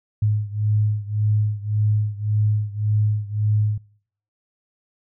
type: beating tone pair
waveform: sine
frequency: 105.2 / 107 Hz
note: G#2 / A2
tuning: +23 / -48 cents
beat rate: 1.8 Hz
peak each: -20 / -22 dBFS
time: 0.22-3.78 s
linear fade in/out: 5 ms
effects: noise-tail reverb RT60 0.6 s tail -24 dB re dry